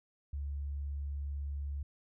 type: tone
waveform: sine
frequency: 71 Hz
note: C#2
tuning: 42 cents sharp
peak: -35 dBFS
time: 0.33-1.83 s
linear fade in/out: 5 ms
effects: none